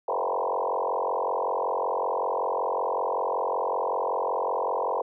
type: tone with frequency modulation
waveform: sine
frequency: 730 Hz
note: F#5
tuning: 24 cents flat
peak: -24 dBFS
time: 0.08-5.02 s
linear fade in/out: 5 ms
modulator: 45.3 Hz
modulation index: 6.4
effects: none